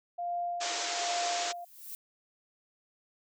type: tone with tremolo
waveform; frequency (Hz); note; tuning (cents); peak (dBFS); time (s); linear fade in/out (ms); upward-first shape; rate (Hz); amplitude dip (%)
sine; 699; F5; +1; -30; 0.18-1.65; 10; sine; 1.2; 65
type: band-pass noise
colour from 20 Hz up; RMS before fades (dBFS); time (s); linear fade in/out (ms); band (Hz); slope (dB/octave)
white; -35; 0.6-1.53; 20; 310 to 7500; 96
type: noise with exponential growth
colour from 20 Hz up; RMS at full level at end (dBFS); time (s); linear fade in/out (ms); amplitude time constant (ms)
violet; -40; 1.35-1.95; 0; 130
effects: none